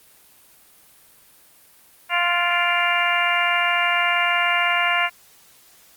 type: harmonic tone with a mistuned harmonic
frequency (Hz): 349.2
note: F4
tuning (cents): 0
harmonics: 2 / 3 / 4 / 5 / 6 / 7 / 8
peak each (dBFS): -25 / -25 / -25 / -25 / -25 / -25 / -25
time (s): 2.09-5.1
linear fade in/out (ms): 50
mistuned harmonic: 7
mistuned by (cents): -62
effects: white hiss -52 dBFS RMS until 5.96 s + Opus 32 kbps